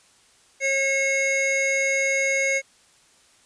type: tone pair together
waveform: square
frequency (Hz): 543.2 / 2173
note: C#5 / C#7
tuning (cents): -35 / -35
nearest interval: 2 octaves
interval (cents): 2400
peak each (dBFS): -26 / -22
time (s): 0.6-2.62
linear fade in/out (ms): 50
effects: white hiss -57 dBFS RMS until 3.45 s + resampled to 22050 Hz